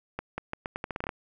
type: accelerating click train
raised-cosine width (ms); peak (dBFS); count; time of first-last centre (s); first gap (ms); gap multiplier
0.5; -17; 12; 0.19-1.092; 190; 0.81
effects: none